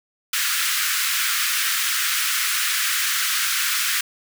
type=high-pass noise; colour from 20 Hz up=pink; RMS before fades=-22 dBFS; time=0.33-4.01 s; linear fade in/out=5 ms; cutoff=1300 Hz; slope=48 dB/octave; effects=none